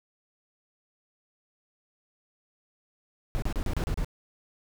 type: noise bursts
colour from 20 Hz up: brown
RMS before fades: -28 dBFS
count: 7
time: 3.35-4.046 s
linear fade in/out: 0 ms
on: 72 ms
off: 32 ms
effects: none